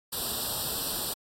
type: noise with comb filter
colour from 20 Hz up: white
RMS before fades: -32 dBFS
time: 0.12-1.14 s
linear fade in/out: 10 ms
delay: 0.23 ms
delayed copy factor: +1
effects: AAC 48 kbps